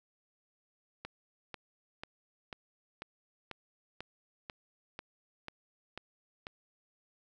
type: click train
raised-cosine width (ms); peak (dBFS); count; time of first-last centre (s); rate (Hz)
0.3; -25; 12; 1.05-6.469; 2.03
effects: none